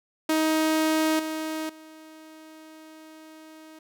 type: tone with level steps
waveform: sawtooth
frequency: 314.8 Hz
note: D#4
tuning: 20 cents sharp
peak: -17 / -25 / -41 dBFS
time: 0.29-3.79 s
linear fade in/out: 5 ms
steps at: 1.19 / 1.69 s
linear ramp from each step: 5 ms
effects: none